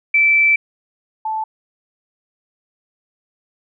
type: tone pair in turn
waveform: sine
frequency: 2325 / 874.9 Hz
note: D7 / A5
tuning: -18 / -10 cents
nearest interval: octave + perfect fourth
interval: 1692 cents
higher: first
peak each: -10 / -19 dBFS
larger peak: first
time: 0.14-0.56 / 1.25-1.44 s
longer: first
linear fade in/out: 5 ms
effects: none